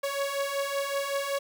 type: beating tone pair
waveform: sawtooth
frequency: 554 / 559.3 Hz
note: C#5 / C#5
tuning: -1 / +15 cents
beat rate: 5.3 Hz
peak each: -29 / -26 dBFS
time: 0.03-1.39 s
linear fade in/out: 10 ms
effects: 10-bit